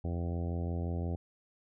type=harmonic tone; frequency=85.7 Hz; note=F2; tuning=32 cents flat; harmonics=1 / 2 / 3 / 4 / 5 / 6 / 7 / 8 / 9; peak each=-33 / -39 / -43 / -45 / -47 / -49 / -50 / -51 / -52 dBFS; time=0.04-1.16 s; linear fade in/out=5 ms; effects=none

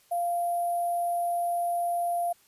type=tone with sample-and-hold; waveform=sine; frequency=694 Hz; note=F5; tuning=11 cents flat; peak=-25 dBFS; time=0.11-2.33 s; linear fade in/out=10 ms; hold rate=11025 Hz; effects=white hiss -62 dBFS RMS until 2.47 s + resampled to 32000 Hz

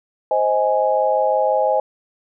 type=chord; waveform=sine; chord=Ab major; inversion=first; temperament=equal with one note detuned; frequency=523.3 / 629.1 / 830.6 Hz; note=C5 / Eb5 / Ab5; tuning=0 / +19 / 0 cents; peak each=-19 dBFS; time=0.31-1.8 s; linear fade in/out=2 ms; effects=none

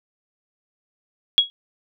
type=tone with exponential decay; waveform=sine; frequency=3322 Hz; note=G#7; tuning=in tune; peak=-7 dBFS; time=1.38-1.5 s; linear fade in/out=0 ms; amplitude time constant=26 ms; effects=none

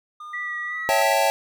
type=tone with pitch glide; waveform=triangle; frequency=1215 to 1287.2 Hz; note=D#6 to E6; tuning=-42 to -42 cents; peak=-33 dBFS; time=0.2-1.02 s; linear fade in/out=5 ms; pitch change=+100 cents; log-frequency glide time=0.67-0.85 s
type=tone with vibrato; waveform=sine; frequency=1942 Hz; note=B6; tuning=30 cents flat; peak=-27 dBFS; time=0.33-1.14 s; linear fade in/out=10 ms; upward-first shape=triangle; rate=3 Hz; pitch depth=21 cents each way
type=chord; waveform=square; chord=A dominant seventh; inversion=first; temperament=equal; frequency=554.4 / 659.3 / 784 / 880 Hz; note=C#5 / E5 / G5 / A5; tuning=0 / 0 / 0 / 0 cents; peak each=-24 dBFS; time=0.89-1.3 s; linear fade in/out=0 ms
effects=none

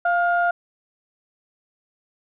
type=tone pair together; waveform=sine; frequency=696.3 / 1417 Hz; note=F5 / F6; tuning=-5 / +25 cents; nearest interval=octave; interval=1230 cents; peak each=-18 / -21 dBFS; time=0.05-0.51 s; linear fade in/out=5 ms; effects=tanh soft clip ceiling -9 dBFS

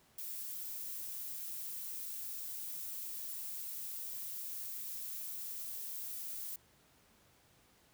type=noise; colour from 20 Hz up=violet; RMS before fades=-43 dBFS; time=0.18-6.56 s; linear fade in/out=5 ms; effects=pink hiss -67 dBFS RMS until 7.93 s + high-pass 60 Hz 12 dB/octave

